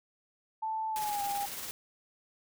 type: tone with pitch glide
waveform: sine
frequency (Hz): 880 to 807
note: A5 to G#5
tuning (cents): 0 to -50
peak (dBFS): -31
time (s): 0.62-1.46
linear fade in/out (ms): 10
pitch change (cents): -150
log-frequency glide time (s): 0.9-1.22
type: noise with tremolo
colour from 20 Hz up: white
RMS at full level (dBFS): -39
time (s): 0.96-1.71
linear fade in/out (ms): 0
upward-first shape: square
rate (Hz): 18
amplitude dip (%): 30
effects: none